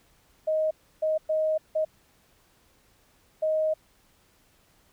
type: tone bursts at uneven times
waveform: sine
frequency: 626 Hz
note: D#5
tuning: 10 cents sharp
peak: -22 dBFS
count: 5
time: 0.47-0.71 / 1.02-1.18 / 1.29-1.58 / 1.75-1.85 / 3.42-3.74 s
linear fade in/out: 10 ms
effects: pink hiss -63 dBFS RMS until 4.92 s